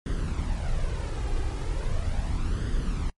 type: noise with flanger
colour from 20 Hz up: brown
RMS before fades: -27 dBFS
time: 0.06-3.1 s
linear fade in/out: 2 ms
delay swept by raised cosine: 0.61 to 2.51 ms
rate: 0.38 Hz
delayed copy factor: +0.55
effects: noise-tail reverb RT60 0.1 s tail -25 dB re dry + MP3 48 kbps